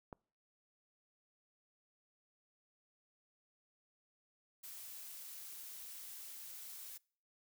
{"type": "click", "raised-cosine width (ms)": 1, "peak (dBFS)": -33, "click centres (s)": 0.128}
{"type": "noise", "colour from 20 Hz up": "blue", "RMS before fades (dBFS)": -50, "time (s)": [4.63, 6.98], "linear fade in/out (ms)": 10}
{"effects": ["noise-tail reverb RT60 0.5 s tail -26 dB re dry"]}